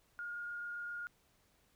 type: tone with frequency modulation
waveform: sine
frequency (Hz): 1423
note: F6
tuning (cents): +32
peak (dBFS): -40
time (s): 0.19-1.07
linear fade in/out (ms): 0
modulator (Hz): 27.5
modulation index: 0.42
effects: pink hiss -72 dBFS RMS until 1.75 s